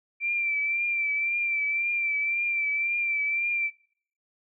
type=tone with vibrato; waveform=sine; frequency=2349 Hz; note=D7; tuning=in tune; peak=-24 dBFS; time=0.2-3.71 s; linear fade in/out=50 ms; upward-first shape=triangle; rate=1.9 Hz; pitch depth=46 cents each way; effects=noise-tail reverb RT60 0.6 s tail -25 dB re dry